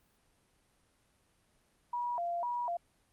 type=tone with vibrato; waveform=sine; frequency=817 Hz; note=G#5; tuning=29 cents flat; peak=-32 dBFS; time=1.93-2.77 s; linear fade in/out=5 ms; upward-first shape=square; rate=2 Hz; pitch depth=290 cents each way; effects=pink hiss -71 dBFS RMS until 3.12 s + Opus 32 kbps